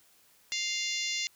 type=harmonic tone; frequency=699 Hz; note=F5; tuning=1 cent sharp; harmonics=3 / 4 / 5 / 6 / 7 / 8 / 9 / 10; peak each=-36 / -37 / -38 / -39 / -39 / -40 / -41 / -41 dBFS; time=0.52-1.27 s; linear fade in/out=0 ms; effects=white hiss -63 dBFS RMS until 1.35 s